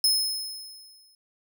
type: tone with exponential decay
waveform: sawtooth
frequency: 5180 Hz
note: E8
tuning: 31 cents flat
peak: -15 dBFS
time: 0.04-1.15 s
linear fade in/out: 2 ms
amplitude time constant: 240 ms
effects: none